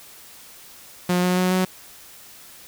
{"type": "tone with pitch steps", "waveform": "sawtooth", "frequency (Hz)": [179, 181.08, 183.18, 185.31], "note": ["F3", "F#3", "F#3", "F#3"], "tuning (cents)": [43, -37, -17, 3], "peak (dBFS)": -14, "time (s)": [1.09, 1.65], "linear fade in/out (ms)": 5, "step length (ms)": 140, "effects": ["white hiss -45 dBFS RMS until 2.67 s"]}